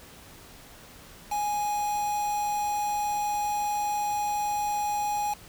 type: tone with quantisation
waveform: triangle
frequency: 830.6 Hz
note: G#5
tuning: in tune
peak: -24 dBFS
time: 1.31-5.34 s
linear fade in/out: 10 ms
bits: 6
effects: pink hiss -49 dBFS RMS until 5.48 s